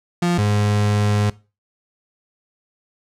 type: tone pair in turn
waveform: 35% pulse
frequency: 174.61 / 103.82 Hz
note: F3 / G#2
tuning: 0 / 0 cents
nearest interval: major sixth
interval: 900 cents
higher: first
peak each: -14 dBFS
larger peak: neither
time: 0.22-0.38 / 0.38-1.3 s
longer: second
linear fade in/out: 5 ms
effects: noise-tail reverb RT60 0.3 s tail -20 dB re dry + low-pass 9000 Hz 12 dB/octave